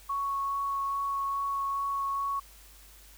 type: tone with vibrato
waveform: sine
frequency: 1108.7 Hz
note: C#6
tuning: in tune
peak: -28 dBFS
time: 0.09-2.4 s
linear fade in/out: 10 ms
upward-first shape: sine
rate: 2.4 Hz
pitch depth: 8 cents each way
effects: added 50 Hz sine -54 dBFS peak until 3.17 s + white hiss -55 dBFS RMS until 3.17 s